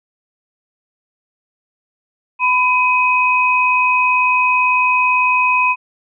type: tone pair together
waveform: sine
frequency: 1000 / 2522 Hz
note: B5 / D#7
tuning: +21 / +23 cents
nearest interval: octave + major third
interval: 1602 cents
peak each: -14 dBFS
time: 2.39-5.76 s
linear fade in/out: 50 ms
effects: none